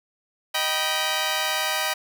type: chord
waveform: 10% pulse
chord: Eb augmented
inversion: none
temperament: just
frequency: 622.3 / 777.8 / 972.3 Hz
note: Eb5 / G5 / B5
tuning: 0 / -14 / -27 cents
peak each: -19 dBFS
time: 0.54-1.94 s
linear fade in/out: 10 ms
effects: none